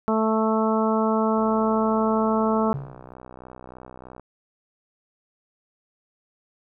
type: harmonic tone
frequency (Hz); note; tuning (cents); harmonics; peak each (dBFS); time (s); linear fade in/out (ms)
220; A3; 0; 1 / 2 / 3 / 4 / 5 / 6; -22 / -25 / -27 / -28 / -29 / -30; 0.08-2.73; 0
type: click train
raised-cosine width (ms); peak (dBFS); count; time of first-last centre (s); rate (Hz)
1; -27; 179; 1.38-4.196; 63.2
type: tone with exponential decay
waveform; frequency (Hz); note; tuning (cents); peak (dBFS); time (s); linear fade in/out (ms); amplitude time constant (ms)
triangle; 139; C#3; +5; -23; 2.74-3.13; 5; 83
effects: none